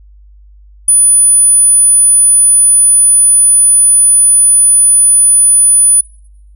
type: tone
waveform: sine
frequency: 9900 Hz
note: D#9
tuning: 10 cents flat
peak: -3 dBFS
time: 0.88-6.01 s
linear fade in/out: 5 ms
effects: noise-tail reverb RT60 0.7 s tail -25 dB re dry + added 50 Hz sine -36 dBFS peak until 6.55 s